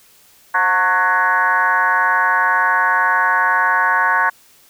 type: tone with frequency modulation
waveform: sine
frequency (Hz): 1295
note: E6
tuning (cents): -31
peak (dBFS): -12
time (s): 0.54-4.3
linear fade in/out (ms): 10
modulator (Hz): 192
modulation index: 2.5
effects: white hiss -50 dBFS RMS until 4.69 s